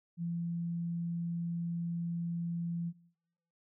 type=tone; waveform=sine; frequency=170 Hz; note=F3; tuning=46 cents flat; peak=-33 dBFS; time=0.17-2.93 s; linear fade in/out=50 ms; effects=noise-tail reverb RT60 0.8 s tail -22 dB re dry